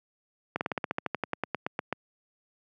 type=slowing click train; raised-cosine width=0.5 ms; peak=-13 dBFS; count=17; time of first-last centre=0.56-1.927 s; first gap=49 ms; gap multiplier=1.07; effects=high-pass 150 Hz 12 dB/octave